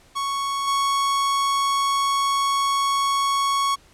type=tone with level steps; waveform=45% pulse; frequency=1108.7 Hz; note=C#6; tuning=in tune; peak=-23 / -19 dBFS; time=0.15-3.76 s; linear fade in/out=20 ms; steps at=0.67 s; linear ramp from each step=10 ms; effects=pink hiss -54 dBFS RMS until 3.93 s + low-pass 10000 Hz 12 dB/octave